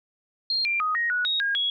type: tone with pitch steps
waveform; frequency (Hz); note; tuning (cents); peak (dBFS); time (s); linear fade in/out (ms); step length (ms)
sine; 4211 / 2375 / 1250 / 1876 / 1466 / 3767 / 1625 / 3335; C8 / D7 / D#6 / A#6 / F#6 / A#7 / G#6 / G#7; +10 / +19 / +8 / +11 / -16 / +17 / -38 / +7; -22; 0.5-1.7; 2; 150
effects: none